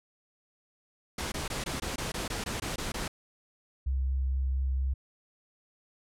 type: noise bursts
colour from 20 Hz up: pink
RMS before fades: -34 dBFS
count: 12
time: 1.18-3.08 s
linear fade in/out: 5 ms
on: 140 ms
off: 20 ms
type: tone with vibrato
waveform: sine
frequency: 66 Hz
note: C2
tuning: 16 cents sharp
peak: -26 dBFS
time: 3.86-4.94 s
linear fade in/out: 10 ms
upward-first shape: sine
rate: 4.3 Hz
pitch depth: 11 cents each way
effects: low-pass 10000 Hz 12 dB/octave